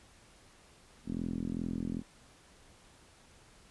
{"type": "tone with low-pass filter", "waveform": "5% pulse", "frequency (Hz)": 42.51, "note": "F1", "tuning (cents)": -46, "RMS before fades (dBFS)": -36, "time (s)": [1.05, 2.03], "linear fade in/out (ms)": 50, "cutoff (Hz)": 240, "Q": 3.5, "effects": ["pink hiss -60 dBFS RMS until 3.7 s", "resampled to 24000 Hz"]}